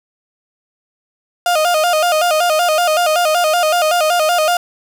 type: tone with vibrato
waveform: 35% pulse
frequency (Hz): 661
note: E5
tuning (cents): +5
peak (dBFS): -10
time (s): 1.46-4.57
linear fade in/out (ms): 2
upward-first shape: square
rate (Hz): 5.3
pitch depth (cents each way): 110
effects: none